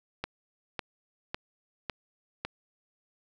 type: click train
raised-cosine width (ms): 0.3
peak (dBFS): -16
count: 5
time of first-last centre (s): 0.24-2.45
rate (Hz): 1.81
effects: none